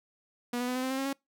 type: tone with pitch steps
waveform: sawtooth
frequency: 242.5 / 246.9 / 251.3 / 255.9 / 260.5 / 265.2 / 270 / 274.9 Hz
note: B3 / B3 / B3 / C4 / C4 / C4 / C#4 / C#4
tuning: -31 / 0 / +30 / -38 / -7 / +23 / -45 / -14 cents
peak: -26 dBFS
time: 0.53-1.13 s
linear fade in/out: 5 ms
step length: 75 ms
effects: noise-tail reverb RT60 0.2 s tail -26 dB re dry